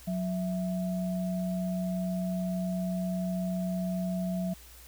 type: tone pair together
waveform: sine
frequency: 182.15 / 659.3 Hz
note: F#3 / E5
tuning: -27 / 0 cents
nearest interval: octave + minor seventh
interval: 2227 cents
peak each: -29 / -37 dBFS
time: 0.07-4.54 s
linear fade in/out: 10 ms
effects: added 60 Hz sine -52 dBFS peak until 4.87 s + white hiss -53 dBFS RMS until 4.87 s